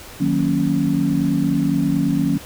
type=chord; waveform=sine; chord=D# minor seventh; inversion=none; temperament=equal; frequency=155.56 / 185 / 233.1 / 277.2 Hz; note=D#3 / F#3 / A#3 / C#4; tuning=0 / 0 / 0 / 0 cents; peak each=-22 / -22 / -23 / -19 dBFS; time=0.2-2.38 s; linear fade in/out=10 ms; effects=pink hiss -38 dBFS RMS until 2.45 s